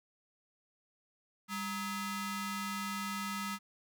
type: ring-modulated tone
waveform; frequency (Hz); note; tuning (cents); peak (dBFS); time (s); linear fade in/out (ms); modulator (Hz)
sawtooth; 740; F#5; 0; -29; 1.48-3.59; 50; 540
effects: none